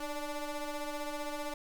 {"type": "ring-modulated tone", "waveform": "20% pulse", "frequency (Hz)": 293.7, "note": "D4", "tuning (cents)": 0, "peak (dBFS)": -28, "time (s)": [0, 1.54], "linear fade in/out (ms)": 5, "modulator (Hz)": 286, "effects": []}